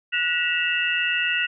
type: tone cluster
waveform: sine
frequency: 1466 / 1923 / 2663 / 2830 Hz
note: F#6 / B6 / E7 / F7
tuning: -16 / -47 / +17 / +22 cents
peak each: -26 / -26 / -25 / -27 dBFS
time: 0.12-1.47 s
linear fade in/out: 20 ms
effects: none